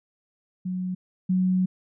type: tone pair in turn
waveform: sine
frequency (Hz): 183.5 / 184.78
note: F#3 / F#3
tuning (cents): -14 / -2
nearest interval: unison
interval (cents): 12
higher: second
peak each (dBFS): -26 / -19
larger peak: second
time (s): 0.65-0.95 / 1.29-1.66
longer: second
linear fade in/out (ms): 10
effects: none